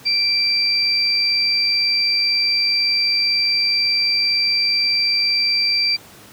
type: tone pair together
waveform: sine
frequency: 2349 / 4698 Hz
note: D7 / D8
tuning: 0 / 0 cents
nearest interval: octave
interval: 1200 cents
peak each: -22 / -16 dBFS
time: 0.05-5.97 s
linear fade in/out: 20 ms
effects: pink hiss -43 dBFS RMS until 6.32 s + high-pass 100 Hz 12 dB/octave